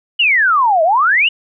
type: exponential two-way sweep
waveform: sine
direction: down then up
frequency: 3000 to 618 to 3000 Hz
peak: -9 dBFS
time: 0.19-1.29 s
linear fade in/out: 10 ms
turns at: 0.83 s
effects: none